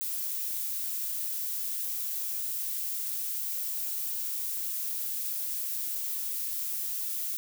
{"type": "noise", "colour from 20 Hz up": "violet", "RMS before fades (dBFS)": -33, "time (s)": [0.01, 7.37], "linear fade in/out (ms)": 0, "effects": []}